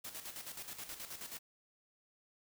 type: noise with tremolo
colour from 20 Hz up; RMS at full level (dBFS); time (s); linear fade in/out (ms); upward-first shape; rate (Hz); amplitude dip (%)
white; -45; 0.04-1.39; 10; square; 9.4; 60
effects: none